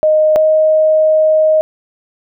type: tone pair in turn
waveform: sine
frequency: 619 / 624.7 Hz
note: D#5 / D#5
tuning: -9 / +7 cents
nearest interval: unison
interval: 16 cents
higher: second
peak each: -7 dBFS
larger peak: neither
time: 0.03-0.36 / 0.36-1.61 s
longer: second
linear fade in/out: 0 ms
effects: none